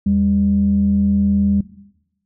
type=tone pair together; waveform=sine; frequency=80.76 / 200 Hz; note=E2 / G3; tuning=-35 / +35 cents; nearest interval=octave + major third; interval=1570 cents; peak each=-21 / -13 dBFS; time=0.06-1.61 s; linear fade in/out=5 ms; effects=noise-tail reverb RT60 0.9 s tail -17 dB re dry + tanh soft clip ceiling -6 dBFS